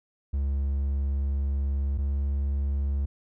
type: tone pair in turn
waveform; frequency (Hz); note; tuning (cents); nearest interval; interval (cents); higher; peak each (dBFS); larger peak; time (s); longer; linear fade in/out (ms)
triangle; 69.3 / 69.78; C#2 / C#2; 0 / +12; unison; 12; second; -22; neither; 0.33-1.98 / 1.98-3.06; first; 10
effects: none